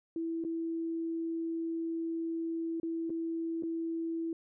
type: tone with dropouts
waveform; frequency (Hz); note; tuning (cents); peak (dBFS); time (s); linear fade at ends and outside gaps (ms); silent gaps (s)
sine; 329.6; E4; 0; -32; 0.16-4.33; 2; 0.44-0.448 / 2.8-2.831 / 3.096-3.102 / 3.625-3.634
effects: none